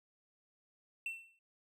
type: tone with exponential decay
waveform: triangle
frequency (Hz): 2693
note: E7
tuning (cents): +36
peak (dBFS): -33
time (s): 1.06-1.39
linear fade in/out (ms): 2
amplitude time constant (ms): 71
effects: none